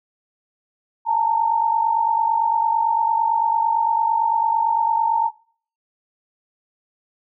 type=tone pair together; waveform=sine; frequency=866 / 914.9 Hz; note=A5 / A#5; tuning=-28 / -33 cents; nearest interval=minor second; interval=95 cents; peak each=-22 / -17 dBFS; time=1.05-5.31 s; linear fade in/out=50 ms; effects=noise-tail reverb RT60 0.5 s tail -21 dB re dry